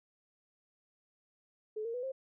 sine tone with pitch steps, 430.5 / 461.4 / 494.5 / 530 Hz, A4 / A#4 / B4 / C5, -38 / -18 / +2 / +22 cents, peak -35 dBFS, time 1.76-2.12 s, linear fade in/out 10 ms, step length 90 ms, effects none

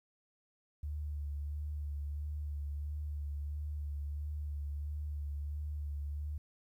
sine tone with vibrato, 73.42 Hz, D2, in tune, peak -36 dBFS, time 0.83-6.38 s, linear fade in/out 5 ms, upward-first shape sine, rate 1.5 Hz, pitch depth 30 cents each way, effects 12-bit

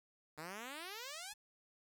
5% pulse exponential sweep, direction up, 146.83 to 880 Hz, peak -34 dBFS, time 0.37-1.34 s, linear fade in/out 20 ms, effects 11-bit

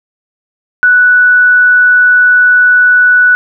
sine tone, 1480 Hz, F#6, in tune, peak -3 dBFS, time 0.83-3.35 s, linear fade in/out 0 ms, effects none

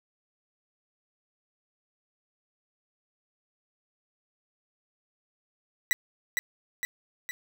40% pulse tone with echo, 1959 Hz, B6, 15 cents flat, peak -20 dBFS, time 5.91-5.93 s, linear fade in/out 0 ms, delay 460 ms, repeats 3, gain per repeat -4 dB, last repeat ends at 7.31 s, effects none

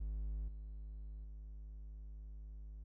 triangle tone with level steps, 51.91 Hz, G#1, in tune, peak -36 / -43 / -45 dBFS, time 0-2.84 s, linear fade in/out 10 ms, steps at 0.48 / 1.24 s, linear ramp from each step 2 ms, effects none

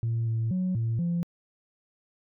sine tone with pitch steps, 115.1 / 113.1 / 184.2 / 114.2 / 171.9 Hz, A#2 / A2 / F#3 / A#2 / F3, -22 / +48 / -7 / -35 / -27 cents, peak -23 dBFS, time 0.03-1.23 s, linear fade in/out 0 ms, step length 240 ms, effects tanh soft clip ceiling -22 dBFS

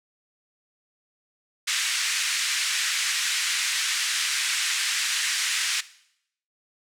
pink band-pass noise, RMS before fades -26 dBFS, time 1.67-5.81 s, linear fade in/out 10 ms, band 1700 to 9000 Hz, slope 24 dB/octave, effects noise-tail reverb RT60 0.7 s tail -17 dB re dry

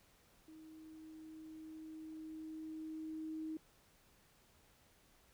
sine tone with level ramp, 315.4 Hz, D#4, 24 cents sharp, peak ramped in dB -54 to -40 dBFS, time 0.48-3.57 s, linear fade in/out 2 ms, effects pink hiss -69 dBFS RMS until 5.33 s

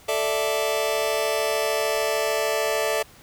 sawtooth chord, A suspended fourth, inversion none, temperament just, 440 / 586.7 / 660 Hz, A4 / D5 / E5, 0 / -2 / +2 cents, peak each -22 dBFS, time 0.08-3.03 s, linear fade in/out 10 ms, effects pink hiss -50 dBFS RMS until 3.22 s

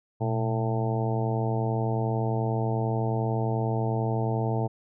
harmonic tone with a mistuned harmonic, 111.3 Hz, A2, 20 cents sharp, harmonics 1 / 2 / 3 / 4 / 5 / 6 / 7 / 8, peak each -26 / -34 / -35 / -33 / -39 / -35 / -36 / -37 dBFS, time 0.2-4.68 s, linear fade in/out 20 ms, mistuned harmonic 1, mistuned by +130 cents, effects none

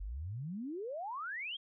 sine exponential sweep, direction up, 43.31 to 3322 Hz, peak -38 dBFS, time 0-1.57 s, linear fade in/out 10 ms, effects none

